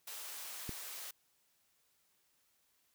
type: high-pass noise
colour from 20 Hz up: white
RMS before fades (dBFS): -46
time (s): 0.07-1.11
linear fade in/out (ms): 5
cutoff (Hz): 560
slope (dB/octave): 12
type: click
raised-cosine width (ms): 3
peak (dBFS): -28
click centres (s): 0.693
effects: white hiss -75 dBFS RMS until 2.94 s